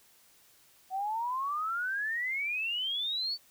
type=exponential sweep; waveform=sine; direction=up; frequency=740 to 4580 Hz; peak=-30 dBFS; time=0.9-3.38 s; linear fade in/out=50 ms; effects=white hiss -62 dBFS RMS until 3.5 s